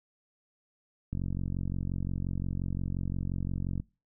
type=click train; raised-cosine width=5 ms; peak=-21 dBFS; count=123; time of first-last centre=1.13-3.8 s; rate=45.7 Hz; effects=noise-tail reverb RT60 0.3 s tail -24 dB re dry